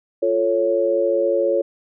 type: chord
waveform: sine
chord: F augmented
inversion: none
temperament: equal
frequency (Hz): 349.2 / 440 / 554.4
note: F4 / A4 / C#5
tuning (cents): 0 / 0 / 0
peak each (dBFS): -22 / -22 / -18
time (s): 0.22-1.62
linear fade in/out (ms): 10
effects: none